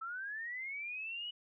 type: linear sweep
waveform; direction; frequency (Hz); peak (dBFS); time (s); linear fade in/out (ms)
sine; up; 1300 to 2960; -39; 0.01-1.31; 10
effects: none